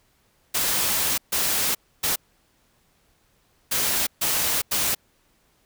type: noise bursts at uneven times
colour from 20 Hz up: white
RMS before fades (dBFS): -23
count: 6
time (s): 0.54-1.18 / 1.32-1.75 / 2.03-2.16 / 3.71-4.07 / 4.21-4.62 / 4.71-4.95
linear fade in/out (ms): 10
effects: pink hiss -64 dBFS RMS until 5.65 s